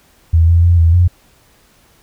sine tone with pitch steps, 82.2 / 84.7 / 86.4 / 82.8 / 88.4 Hz, E2 / E2 / F2 / E2 / F2, -4 / +48 / -18 / +8 / +22 cents, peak -6 dBFS, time 0.33-1.08 s, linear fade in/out 10 ms, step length 150 ms, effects pink hiss -51 dBFS RMS until 2.02 s

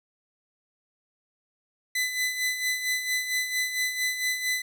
sawtooth tone with tremolo, 2007 Hz, B6, 27 cents sharp, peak -20 dBFS, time 1.95-4.62 s, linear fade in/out 5 ms, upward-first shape sine, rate 4.4 Hz, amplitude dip 60%, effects none

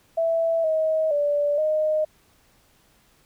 sine tone with pitch steps, 660 / 633 / 582 / 618 Hz, E5 / D#5 / D5 / D#5, +2 / +30 / -16 / -12 cents, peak -19 dBFS, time 0.17-2.05 s, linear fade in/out 10 ms, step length 470 ms, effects pink hiss -60 dBFS RMS until 3.25 s

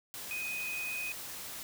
sine tone in noise, 2500 Hz, D#7, 8 cents sharp, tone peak -35 dBFS, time 0.31-1.12 s, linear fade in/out 0 ms, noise white, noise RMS -43 dBFS, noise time 0.14-1.63 s, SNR +5 dB, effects none

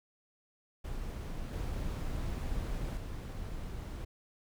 brown noise with level steps, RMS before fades -39 / -36 / -40 dBFS, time 0.84-4.05 s, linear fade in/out 10 ms, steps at 1.53 / 2.97 s, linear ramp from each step 2 ms, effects none

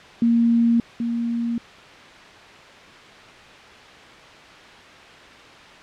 sine tone pair in turn, 233.1 / 234.2 Hz, A#3 / A#3, 0 / +8 cents, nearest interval unison, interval 8 cents, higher second, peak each -14 / -21 dBFS, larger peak first, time 0.22-0.8 / 1-1.58 s, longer neither, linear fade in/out 2 ms, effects white hiss -43 dBFS RMS until 5.82 s + low-pass 3000 Hz 12 dB/octave

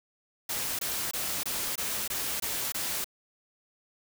white noise bursts, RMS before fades -32 dBFS, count 8, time 0.49-3.044 s, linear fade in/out 5 ms, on 300 ms, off 22 ms, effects none

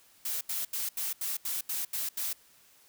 blue noise bursts, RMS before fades -33 dBFS, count 9, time 0.25-2.33 s, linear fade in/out 5 ms, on 160 ms, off 80 ms, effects white hiss -61 dBFS RMS until 2.88 s

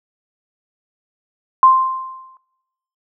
sine tone with exponential decay, 1046.5 Hz, C6, in tune, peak -4 dBFS, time 1.63-2.37 s, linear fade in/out 1 ms, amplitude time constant 160 ms, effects noise-tail reverb RT60 0.9 s tail -19 dB re dry

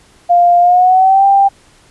sine tone with pitch glide, 700 to 790.3 Hz, F5 to G5, +4 to +14 cents, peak -5 dBFS, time 0.29-1.49 s, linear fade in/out 20 ms, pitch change +210 cents, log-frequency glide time 0.6-1.26 s, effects pink hiss -47 dBFS RMS until 1.9 s + resampled to 24000 Hz

